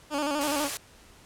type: tone with vibrato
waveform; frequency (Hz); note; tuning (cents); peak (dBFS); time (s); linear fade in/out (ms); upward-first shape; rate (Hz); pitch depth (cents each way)
15% pulse; 291.2; D4; -15; -20; 0.1-0.7; 50; square; 12; 63
type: band-stop noise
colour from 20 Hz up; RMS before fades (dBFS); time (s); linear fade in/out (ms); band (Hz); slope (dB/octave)
white; -32; 0.41-0.77; 0; 150 to 370; 48
effects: pink hiss -54 dBFS RMS until 1.25 s + low-pass 11000 Hz 12 dB/octave